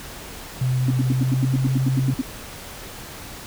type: tone with pitch glide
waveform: sine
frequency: 127.7 to 131.59 Hz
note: C3 to C3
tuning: -42 to +10 cents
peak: -18 dBFS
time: 0.61-2.14 s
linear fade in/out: 5 ms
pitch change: +52 cents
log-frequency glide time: 1.03-1.6 s
type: tone bursts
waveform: sine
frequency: 261.6 Hz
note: C4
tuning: in tune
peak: -18 dBFS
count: 13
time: 0.88-2.215 s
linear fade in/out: 5 ms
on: 27 ms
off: 82 ms
effects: pink hiss -37 dBFS RMS until 3.46 s